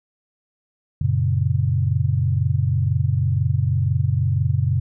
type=chord; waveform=sine; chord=F# major; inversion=none; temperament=equal; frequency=92.5 / 116.54 / 138.59 Hz; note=F#2 / A#2 / C#3; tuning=0 / 0 / 0 cents; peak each=-21 dBFS; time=1.01-4.8 s; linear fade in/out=5 ms; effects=none